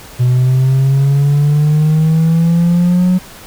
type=exponential sweep; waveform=triangle; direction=up; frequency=123.47 to 184 Hz; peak=-5 dBFS; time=0.19-3.19 s; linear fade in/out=20 ms; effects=tanh soft clip ceiling -2 dBFS + pink hiss -35 dBFS RMS until 3.46 s